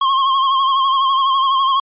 square tone with vibrato, 1075 Hz, C6, 47 cents sharp, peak -13 dBFS, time 0.01-1.8 s, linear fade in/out 5 ms, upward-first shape sine, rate 12 Hz, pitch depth 51 cents each way, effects resampled to 8000 Hz

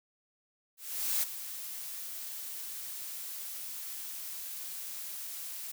blue noise with ADSR envelope, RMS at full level -29 dBFS, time 0.77-5.72 s, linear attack 460 ms, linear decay 12 ms, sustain -12 dB, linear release 8 ms, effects none

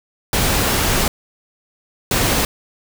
pink noise bursts at uneven times, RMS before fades -17 dBFS, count 2, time 0.33-1.08 / 2.11-2.45 s, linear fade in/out 2 ms, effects none

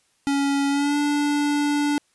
square tone with pitch glide, 279.7 to 291.4 Hz, C#4 to D4, +16 to -13 cents, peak -20 dBFS, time 0.27-1.98 s, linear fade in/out 0 ms, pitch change +71 cents, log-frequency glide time 0.69-0.97 s, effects white hiss -65 dBFS RMS until 2.14 s + resampled to 24000 Hz

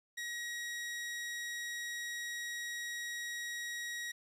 sawtooth tone, 1900 Hz, A#6, 33 cents sharp, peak -35 dBFS, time 0.17-4.12 s, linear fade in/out 10 ms, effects low-pass 11000 Hz 12 dB/octave + 11-bit

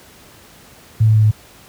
sine tone with pitch steps, 110 / 109.05 / 108.11 / 107.18 Hz, A2 / A2 / A2 / A2, 0 / -15 / -30 / -45 cents, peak -8 dBFS, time 1-1.312 s, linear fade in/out 10 ms, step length 78 ms, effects pink hiss -44 dBFS RMS until 1.68 s + high-pass 60 Hz 12 dB/octave

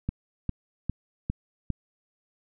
click train, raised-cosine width 5 ms, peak -15 dBFS, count 5, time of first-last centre 0.09-1.703 s, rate 2.48 Hz, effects none

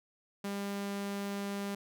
sawtooth tone, 200.2 Hz, G3, 37 cents sharp, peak -31 dBFS, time 0.44-1.75 s, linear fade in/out 5 ms, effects none

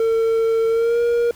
triangle tone with pitch glide, 452.3 to 472.6 Hz, A4 to A#4, +48 to +24 cents, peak -13 dBFS, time 0-1.31 s, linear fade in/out 2 ms, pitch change +76 cents, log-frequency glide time 0.69-1 s, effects pink hiss -46 dBFS RMS until 1.35 s

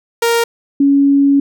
sawtooth / sine tone pair in turn, 466 / 279.6 Hz, A#4 / C#4, -1 / +15 cents, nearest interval major sixth, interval 884 cents, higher first, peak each -7 dBFS, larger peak neither, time 0.22-0.44 / 0.8-1.4 s, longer second, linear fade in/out 5 ms, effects none

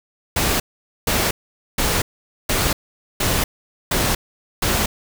pink noise bursts, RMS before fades -19 dBFS, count 7, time 0.36-4.86 s, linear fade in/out 5 ms, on 240 ms, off 470 ms, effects none

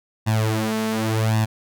sawtooth tone with flanger, 110 Hz, A2, in tune, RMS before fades -21 dBFS, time 0.26-1.46 s, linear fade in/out 20 ms, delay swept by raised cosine 1.1 to 4.7 ms, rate 0.89 Hz, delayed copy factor +0.85, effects none

